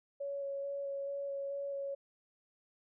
sine tone with vibrato, 558 Hz, C#5, 11 cents sharp, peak -36 dBFS, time 0.2-1.95 s, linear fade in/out 10 ms, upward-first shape square, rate 2.3 Hz, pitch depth 9 cents each way, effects none

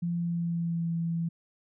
sine tone with pitch glide, 171.8 to 167.1 Hz, F3 to E3, -28 to +24 cents, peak -27 dBFS, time 0.02-1.29 s, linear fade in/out 10 ms, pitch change -48 cents, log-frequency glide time 0.13-0.91 s, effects none

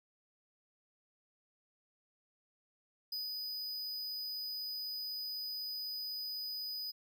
square tone with ADSR envelope, 4978 Hz, D#8, in tune, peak -37 dBFS, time 3.12-6.92 s, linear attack 6 ms, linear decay 150 ms, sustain -2 dB, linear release 20 ms, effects none

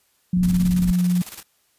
sine tone with pitch glide, 179.7 to 178.25 Hz, F3 to F3, +50 to +36 cents, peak -16 dBFS, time 0.33-1.22 s, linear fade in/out 5 ms, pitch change -14 cents, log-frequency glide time 0.74-1.07 s
pink low-pass noise, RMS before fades -27 dBFS, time 0.36-0.92 s, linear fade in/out 10 ms, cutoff 260 Hz, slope 48 dB/octave
white noise with tremolo, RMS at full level -35 dBFS, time 0.43-1.43 s, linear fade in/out 2 ms, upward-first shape square, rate 18 Hz, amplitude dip 65%
effects white hiss -64 dBFS RMS until 1.78 s + resampled to 32000 Hz

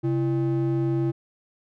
triangle ring-modulated tone, 234.4 Hz, A#3, 10 cents sharp, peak -16 dBFS, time 0.03-1.12 s, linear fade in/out 20 ms, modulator 101 Hz, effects none

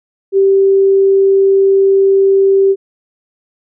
sine tone, 390 Hz, G4, 9 cents flat, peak -6 dBFS, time 0.32-2.76 s, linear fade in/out 50 ms, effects none

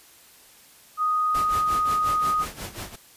sine tone, 1244.5 Hz, D#6, in tune, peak -20 dBFS, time 0.97-2.46 s, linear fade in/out 50 ms
pink noise with tremolo, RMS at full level -33 dBFS, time 1.34-2.96 s, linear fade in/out 10 ms, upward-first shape sine, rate 5.6 Hz, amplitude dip 80%
effects white hiss -52 dBFS RMS until 3.16 s + resampled to 32000 Hz

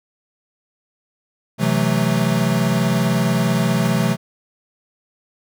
square chord, F# half-diminished seventh, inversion second, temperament equal with one note detuned, 130.13 / 164.81 / 185 / 220 Hz, C3 / E3 / F#3 / A3, -9 / 0 / 0 / 0 cents, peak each -22 / -22 / -22 / -22 dBFS, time 1.58-4.17 s, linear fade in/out 50 ms
pink noise with exponential decay, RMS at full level -31 dBFS, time 3.85-4.08 s, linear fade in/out 1 ms, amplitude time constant 49 ms
effects none

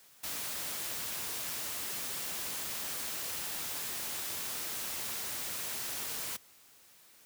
white noise, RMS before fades -38 dBFS, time 0.23-6.37 s, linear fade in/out 10 ms, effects white hiss -60 dBFS RMS until 7.25 s + high-pass 60 Hz 12 dB/octave

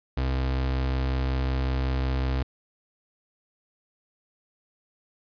35% pulse tone, 65.41 Hz, C2, in tune, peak -22 dBFS, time 0.17-2.43 s, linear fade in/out 5 ms, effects resampled to 11025 Hz + 10-bit

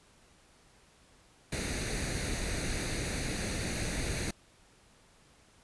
pink noise with comb filter, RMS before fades -34 dBFS, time 1.52-4.31 s, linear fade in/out 5 ms, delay 0.47 ms, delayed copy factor +0.6, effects pink hiss -62 dBFS RMS until 5.63 s + resampled to 24000 Hz

